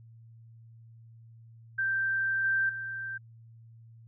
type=tone with level steps; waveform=sine; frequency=1568 Hz; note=G6; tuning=in tune; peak=-26 / -24 / -34 dBFS; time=1.78-3.18 s; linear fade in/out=10 ms; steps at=2.44 / 2.69 s; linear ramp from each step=5 ms; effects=added 114 Hz sine -50 dBFS peak until 4.07 s